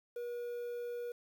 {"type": "tone with quantisation", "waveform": "triangle", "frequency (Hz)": 481.2, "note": "B4", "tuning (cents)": -45, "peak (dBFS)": -36, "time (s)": [0.16, 1.12], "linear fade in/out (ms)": 5, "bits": 10, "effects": []}